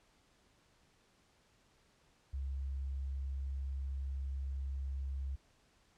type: tone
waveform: sine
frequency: 67.7 Hz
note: C#2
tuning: 40 cents flat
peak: -36 dBFS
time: 2.33-5.36 s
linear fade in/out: 10 ms
effects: pink hiss -70 dBFS RMS until 5.97 s + low-pass 8000 Hz 12 dB/octave